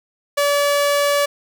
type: tone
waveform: sawtooth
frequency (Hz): 574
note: D5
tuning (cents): -40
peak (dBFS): -11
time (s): 0.37-1.26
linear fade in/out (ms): 10
effects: none